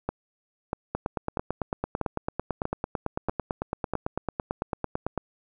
two click trains, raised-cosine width 1 ms, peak -13 / -13 dBFS, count 39 / 7, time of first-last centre 0.95-5.177 / 0.09-3.936 s, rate 8.99 / 1.56 Hz, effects none

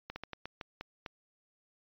slowing click train, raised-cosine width 0.3 ms, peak -24 dBFS, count 8, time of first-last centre 0.1-1.062 s, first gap 60 ms, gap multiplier 1.27, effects resampled to 11025 Hz

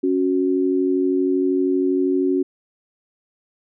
sine tone pair together, 276.7 / 369.4 Hz, C#4 / F#4, -3 / -3 cents, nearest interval perfect fourth, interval 500 cents, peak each -19 dBFS, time 0.03-2.43 s, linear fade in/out 10 ms, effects none

